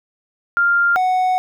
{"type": "tone pair in turn", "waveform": ["sine", "triangle"], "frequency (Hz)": [1396.9, 740], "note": ["F6", "F#5"], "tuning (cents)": [0, 0], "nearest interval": "major seventh", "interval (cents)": 1100, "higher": "first", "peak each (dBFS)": -12, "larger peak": "neither", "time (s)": [[0.57, 0.96], [0.96, 1.38]], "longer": "second", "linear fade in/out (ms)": 0, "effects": []}